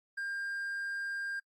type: tone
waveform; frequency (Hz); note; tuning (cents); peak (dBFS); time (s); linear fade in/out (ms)
triangle; 1601; G6; +36; -33; 0.17-1.4; 10
effects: noise-tail reverb RT60 0.1 s tail -22 dB re dry + Opus 48 kbps